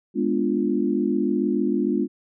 sine chord, G# diminished seventh, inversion none, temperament equal, 207.7 / 246.9 / 293.7 / 349.2 Hz, G#3 / B3 / D4 / F4, 0 / 0 / 0 / 0 cents, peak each -25 dBFS, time 0.14-2.08 s, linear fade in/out 50 ms, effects none

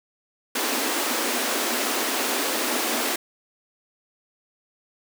pink high-pass noise, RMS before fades -25 dBFS, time 0.55-3.16 s, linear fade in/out 5 ms, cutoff 230 Hz, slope 96 dB/octave, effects none

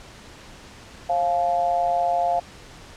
sine tone with amplitude modulation, 698.5 Hz, F5, in tune, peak -15 dBFS, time 1.09-2.4 s, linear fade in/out 10 ms, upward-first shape sine, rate 161 Hz, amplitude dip 80%, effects pink hiss -44 dBFS RMS until 2.96 s + low-pass 7000 Hz 12 dB/octave

